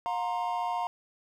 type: chord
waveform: triangle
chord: F suspended fourth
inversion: none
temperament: equal with one note detuned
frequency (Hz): 715.6 / 932.3 / 1046.5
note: F5 / Bb5 / C6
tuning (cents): +42 / 0 / 0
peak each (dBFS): -30 / -30 / -35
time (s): 0.06-0.87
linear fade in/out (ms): 0
effects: none